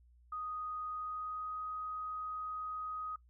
sine tone with pitch glide, 1244.5 to 1253.9 Hz, D#6 to D#6, 0 to +13 cents, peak -38 dBFS, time 0.32-3.16 s, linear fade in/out 5 ms, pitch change +13 cents, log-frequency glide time 0.87-1.62 s, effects noise-tail reverb RT60 0.1 s tail -19 dB re dry + added 60 Hz sine -61 dBFS peak until 3.29 s

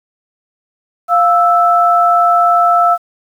sine tone pair together, 698.5 / 1318.5 Hz, F5 / E6, 0 / 0 cents, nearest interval major seventh, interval 1100 cents, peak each -10 dBFS, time 1.08-2.98 s, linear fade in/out 50 ms, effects 7-bit

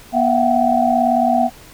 sine tone cluster, 242.1 / 669 / 730 / 768 Hz, B3 / E5 / F#5 / G5, -34 / +25 / -24 / -36 cents, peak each -18 dBFS, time 0.12-1.5 s, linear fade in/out 50 ms, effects pink hiss -42 dBFS RMS until 1.73 s

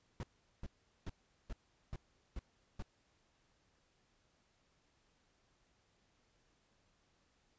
brown noise bursts, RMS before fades -42 dBFS, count 7, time 0.2-2.824 s, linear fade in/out 2 ms, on 32 ms, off 400 ms, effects pink hiss -75 dBFS RMS until 7.58 s + resampled to 16000 Hz

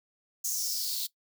blue noise with high-pass filter sweep, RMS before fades -32 dBFS, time 0.44-1.07 s, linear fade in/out 10 ms, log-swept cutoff 6500 to 3900 Hz, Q 5.3, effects noise-tail reverb RT60 0.1 s tail -19 dB re dry

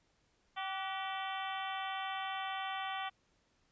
harmonic tone with a mistuned harmonic, 385.5 Hz, G4, 29 cents flat, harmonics 2 / 3 / 4 / 5 / 6 / 7 / 8 / 9, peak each -40 / -43 / -47 / -46 / -49 / -51 / -47 / -50 dBFS, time 0.56-3.1 s, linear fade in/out 20 ms, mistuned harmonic 4, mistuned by -62 cents, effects pink hiss -74 dBFS RMS until 3.71 s + resampled to 16000 Hz

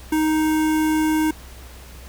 square tone with notch filter, 311.5 Hz, D#4, 2 cents sharp, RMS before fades -19 dBFS, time 0.12-1.31 s, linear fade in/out 5 ms, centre 4200 Hz, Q 1.2, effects added 63 Hz sine -39 dBFS peak until 2.08 s + pink hiss -44 dBFS RMS until 2.08 s

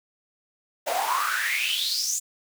pink noise with high-pass filter sweep, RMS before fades -26 dBFS, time 0.86-2.2 s, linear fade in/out 20 ms, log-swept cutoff 610 to 7300 Hz, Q 9.1, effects none

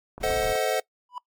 click train, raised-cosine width 1 ms, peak -25 dBFS, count 4, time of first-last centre 0.18-0.555 s, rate 8 Hz
brown noise, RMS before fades -35 dBFS, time 0.2-0.53 s, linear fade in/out 10 ms
square chord, A diminished seventh, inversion none, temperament equal with one note detuned, 440 / 523.3 / 633.9 / 740 Hz, A4 / C5 / Eb5 / Gb5, 0 / 0 / +32 / 0 cents, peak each -29 dBFS, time 0.23-0.8 s, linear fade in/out 5 ms
triangle tone with exponential growth, 987.8 Hz, B5, in tune, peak -26 dBFS, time 1.09-1.18 s, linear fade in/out 2 ms, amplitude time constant 19 ms
effects noise-tail reverb RT60 0.1 s tail -22 dB re dry + MP3 96 kbps

